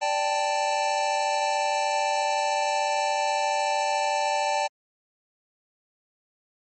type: chord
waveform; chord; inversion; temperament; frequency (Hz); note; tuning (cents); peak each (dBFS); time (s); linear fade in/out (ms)
square; D suspended fourth; none; equal with one note detuned; 587.3 / 786.3 / 880; D5 / G5 / A5; 0 / +5 / 0; -29 / -28 / -27; 0.01-4.68; 20
effects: MP3 32 kbps